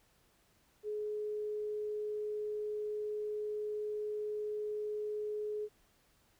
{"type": "tone", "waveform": "sine", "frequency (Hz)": 422.2, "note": "G#4", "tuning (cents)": 29, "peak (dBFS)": -35, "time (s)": [0.83, 5.69], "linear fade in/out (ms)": 50, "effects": ["pink hiss -70 dBFS RMS until 6.39 s"]}